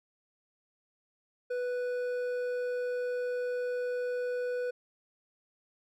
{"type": "tone with hard clipping", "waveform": "triangle", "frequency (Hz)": 493.9, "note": "B4", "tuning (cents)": 0, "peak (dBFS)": -32, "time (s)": [1.5, 4.71], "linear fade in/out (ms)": 10, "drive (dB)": 10, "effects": []}